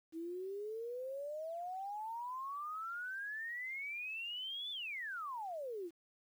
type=exponential two-way sweep; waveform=sine; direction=up then down; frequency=319.1 to 3540 to 319.1 Hz; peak=-40 dBFS; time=0.12-5.91 s; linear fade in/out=50 ms; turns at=4.71 s; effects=11-bit